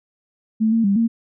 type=tone with pitch steps; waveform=sine; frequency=219.9 / 227.4 / 198.7 / 229.3 Hz; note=A3 / A#3 / G3 / A#3; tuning=-1 / -43 / +24 / -28 cents; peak=-14 dBFS; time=0.6-1.08 s; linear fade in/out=20 ms; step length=120 ms; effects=none